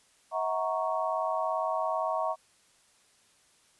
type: chord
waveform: sine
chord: F# dominant seventh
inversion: third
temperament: equal with one note detuned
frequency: 642.3 / 740 / 932.3 / 1108.7 Hz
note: E5 / F#5 / A#5 / C#6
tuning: -45 / 0 / 0 / 0 cents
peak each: -31 / -34 / -34 / -33 dBFS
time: 0.31-2.36 s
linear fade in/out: 50 ms
effects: white hiss -64 dBFS RMS until 3.79 s + resampled to 24000 Hz